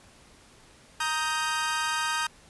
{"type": "chord", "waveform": "sawtooth", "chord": "Eb major", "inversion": "second", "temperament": "equal with one note detuned", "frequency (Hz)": [932.3, 1249.6, 1568], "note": ["Bb5", "Eb6", "G6"], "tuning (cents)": [0, 7, 0], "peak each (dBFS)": -27, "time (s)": [1, 2.27], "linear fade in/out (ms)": 5, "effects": ["pink hiss -55 dBFS RMS until 2.49 s", "resampled to 24000 Hz"]}